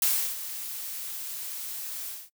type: noise with ADSR envelope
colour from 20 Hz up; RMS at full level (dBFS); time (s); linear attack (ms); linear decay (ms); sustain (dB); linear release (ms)
blue; -23; 0.02-2.3; 3; 330; -13; 210
effects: noise-tail reverb RT60 0.1 s tail -25 dB re dry